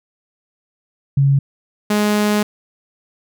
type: tone pair in turn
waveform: sine / sawtooth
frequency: 138.6 / 209 Hz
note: C#3 / G#3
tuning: 0 / +11 cents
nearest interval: perfect fifth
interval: 711 cents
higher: second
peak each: -10 dBFS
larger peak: neither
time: 1.17-1.39 / 1.9-2.43 s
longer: second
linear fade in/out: 5 ms
effects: none